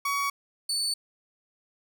30% pulse tone pair in turn, 1126 / 4487 Hz, C#6 / C#8, +27 / +20 cents, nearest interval 2 octaves, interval 2393 cents, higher second, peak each -23 dBFS, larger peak neither, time 0.05-0.3 / 0.69-0.94 s, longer neither, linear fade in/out 5 ms, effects none

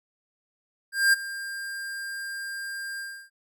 square tone with ADSR envelope, 1599 Hz, G6, 34 cents sharp, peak -16 dBFS, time 0.92-3.3 s, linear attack 210 ms, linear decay 17 ms, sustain -17 dB, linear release 310 ms, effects none

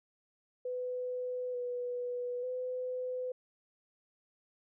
sine tone with pitch steps, 500 / 490.9 / 505 Hz, B4 / B4 / B4, +21 / -10 / +39 cents, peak -34 dBFS, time 0.65-3.32 s, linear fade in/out 5 ms, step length 890 ms, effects none

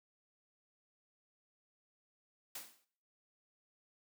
white noise with exponential decay, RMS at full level -42 dBFS, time 2.55-2.85 s, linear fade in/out 5 ms, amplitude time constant 65 ms, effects noise-tail reverb RT60 0.6 s tail -20 dB re dry + high-pass 200 Hz 12 dB/octave

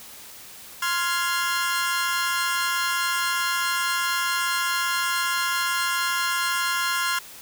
sawtooth chord, F minor, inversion second, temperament equal with one note detuned, 1046.5 / 1396.9 / 1674.7 Hz, C6 / F6 / Ab6, 0 / 0 / +14 cents, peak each -23 / -22 / -26 dBFS, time 0.82-7.19 s, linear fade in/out 5 ms, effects white hiss -43 dBFS RMS until 7.41 s

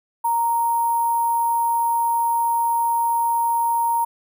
sine tone with sample-and-hold, 932.3 Hz, A#5, in tune, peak -17 dBFS, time 0.24-4.05 s, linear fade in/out 10 ms, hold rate 11025 Hz, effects none

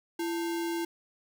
sine tone with sample-and-hold, 336.6 Hz, E4, 36 cents sharp, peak -29 dBFS, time 0.19-0.85 s, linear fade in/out 5 ms, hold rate 1225 Hz, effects none

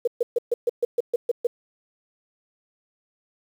sine tone bursts, 477.7 Hz, A#4, 42 cents sharp, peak -17 dBFS, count 10, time 0.05-1.47 s, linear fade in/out 5 ms, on 25 ms, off 130 ms, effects 8-bit

